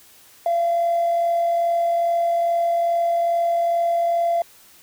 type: tone with amplitude modulation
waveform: triangle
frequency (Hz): 683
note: F5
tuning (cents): -39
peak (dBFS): -12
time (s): 0.46-4.42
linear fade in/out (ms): 2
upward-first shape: sine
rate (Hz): 42.4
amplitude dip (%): 35
effects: tanh soft clip ceiling -14 dBFS + white hiss -50 dBFS RMS until 4.82 s